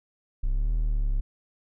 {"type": "exponential two-way sweep", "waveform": "triangle", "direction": "up then down", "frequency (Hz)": [30.87, 40.06, 33.7], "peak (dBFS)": -20, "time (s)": [0.43, 1.21], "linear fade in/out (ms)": 10, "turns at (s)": 0.73, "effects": []}